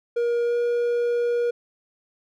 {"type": "tone with pitch glide", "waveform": "triangle", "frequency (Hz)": [474, 477.6], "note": ["A#4", "A#4"], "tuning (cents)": [29, 42], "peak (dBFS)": -18, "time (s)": [0.16, 1.51], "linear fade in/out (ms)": 10, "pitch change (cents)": 13, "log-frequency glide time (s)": [0.45, 0.55], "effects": []}